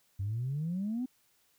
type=exponential sweep; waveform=sine; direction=up; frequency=93.9 to 261.6 Hz; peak=-30 dBFS; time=0.19-1.06 s; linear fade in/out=10 ms; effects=tanh soft clip ceiling -27 dBFS + white hiss -70 dBFS RMS until 1.58 s